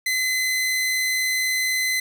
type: tone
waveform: sawtooth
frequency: 2036 Hz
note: C7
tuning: 48 cents flat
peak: -17 dBFS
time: 0.06-2 s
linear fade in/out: 5 ms
effects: none